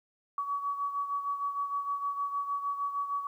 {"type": "beating tone pair", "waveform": "sine", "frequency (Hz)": [1132, 1138.5], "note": ["C#6", "C#6"], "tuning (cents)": [36, 46], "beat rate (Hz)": 6.5, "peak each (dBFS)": [-31, -38], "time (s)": [0.38, 3.27], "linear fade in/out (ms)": 2, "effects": ["11-bit"]}